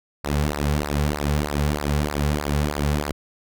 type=tone with flanger; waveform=sawtooth; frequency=73.42 Hz; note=D2; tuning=in tune; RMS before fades=-23 dBFS; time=0.24-3.12 s; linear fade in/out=5 ms; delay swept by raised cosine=0.3 to 3.3 ms; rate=3.2 Hz; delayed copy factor=-0.8; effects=none